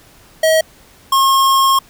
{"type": "tone pair in turn", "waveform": "square", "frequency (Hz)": [638, 1078.3], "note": ["D#5", "C#6"], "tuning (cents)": [43, -48], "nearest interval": "major sixth", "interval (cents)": 909, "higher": "second", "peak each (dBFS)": -10, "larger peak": "neither", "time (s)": [[0.43, 0.61], [1.12, 1.79]], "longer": "second", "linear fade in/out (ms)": 5, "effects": ["pink hiss -46 dBFS RMS until 1.89 s"]}